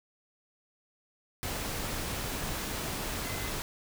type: tone in noise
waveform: sine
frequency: 2046 Hz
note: C7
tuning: 39 cents flat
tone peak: -44 dBFS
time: 3.25-3.49 s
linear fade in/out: 0 ms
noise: pink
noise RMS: -35 dBFS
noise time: 1.43-3.62 s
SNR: -12 dB
effects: none